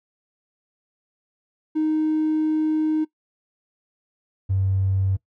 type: tone pair in turn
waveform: triangle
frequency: 311.1 / 96.08 Hz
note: D#4 / G2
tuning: 0 / -34 cents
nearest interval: octave + minor sixth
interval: 2034 cents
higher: first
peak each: -15 dBFS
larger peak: neither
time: 1.75-3.05 / 4.49-5.17 s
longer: first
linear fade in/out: 20 ms
effects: noise-tail reverb RT60 0.1 s tail -21 dB re dry + tanh soft clip ceiling -15 dBFS